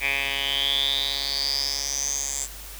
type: tone with band-pass filter sweep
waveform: 10% pulse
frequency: 138.59 Hz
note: C#3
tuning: in tune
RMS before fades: -26 dBFS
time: 0-2.48 s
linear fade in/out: 50 ms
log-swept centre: 2400 to 7500 Hz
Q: 10
effects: added 50 Hz sine -41 dBFS peak until 2.79 s + white hiss -41 dBFS RMS until 2.79 s